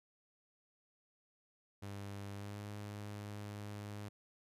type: tone with pitch glide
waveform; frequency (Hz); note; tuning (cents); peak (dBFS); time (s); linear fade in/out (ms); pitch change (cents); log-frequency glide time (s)
sawtooth; 100 to 103.29; G2 to G#2; +35 to -9; -40; 1.82-4.09; 10; +56; 2.35-2.59
effects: resampled to 32000 Hz